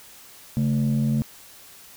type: tone pair together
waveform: sine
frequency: 138.59 / 220 Hz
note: C#3 / A3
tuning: 0 / 0 cents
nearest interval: minor sixth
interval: 800 cents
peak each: -20 dBFS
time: 0.57-1.22 s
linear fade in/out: 0 ms
effects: tanh soft clip ceiling -16 dBFS + white hiss -47 dBFS RMS until 1.96 s